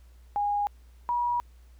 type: tone pair in turn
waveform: sine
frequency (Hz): 820 / 963.4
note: G#5 / B5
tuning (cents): -22 / -43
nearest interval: minor third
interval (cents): 279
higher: second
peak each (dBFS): -24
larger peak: neither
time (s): 0.36-0.67 / 1.09-1.4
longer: neither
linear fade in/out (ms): 0
effects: added 60 Hz sine -50 dBFS peak until 1.79 s + pink hiss -66 dBFS RMS until 1.79 s